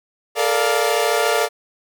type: chord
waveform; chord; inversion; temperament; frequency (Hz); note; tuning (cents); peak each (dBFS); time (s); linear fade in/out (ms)
sawtooth; Bb major seventh; third; equal with one note detuned; 432.4 / 466.2 / 587.3 / 698.5; A4 / Bb4 / D5 / F5; -30 / 0 / 0 / 0; -18; 0.35-1.49; 50
effects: none